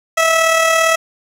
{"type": "tone with amplitude modulation", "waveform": "15% pulse", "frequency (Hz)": 652, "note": "E5", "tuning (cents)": -19, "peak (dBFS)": -3, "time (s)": [0.17, 0.96], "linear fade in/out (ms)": 10, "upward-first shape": "sine", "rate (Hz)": 37.6, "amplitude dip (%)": 40, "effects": ["low-pass 12000 Hz 12 dB/octave", "7-bit"]}